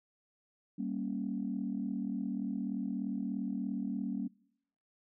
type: chord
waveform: sine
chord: G diminished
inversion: none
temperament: equal with one note detuned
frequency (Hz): 196 / 233.1 / 276.4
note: G3 / Bb3 / Db4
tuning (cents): 0 / 0 / -5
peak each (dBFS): -37 / -37 / -38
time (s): 0.78-4.28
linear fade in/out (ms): 10
effects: noise-tail reverb RT60 0.8 s tail -26 dB re dry + tanh soft clip ceiling -24 dBFS